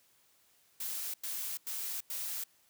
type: noise bursts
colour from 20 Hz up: blue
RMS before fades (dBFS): -38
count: 4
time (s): 0.8-2.439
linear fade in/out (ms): 5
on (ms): 340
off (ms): 93
effects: white hiss -68 dBFS RMS until 2.69 s + high-pass 60 Hz 12 dB/octave